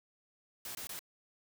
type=noise bursts; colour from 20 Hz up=white; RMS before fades=-43 dBFS; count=3; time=0.65-0.992 s; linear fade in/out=2 ms; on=100 ms; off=21 ms; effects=none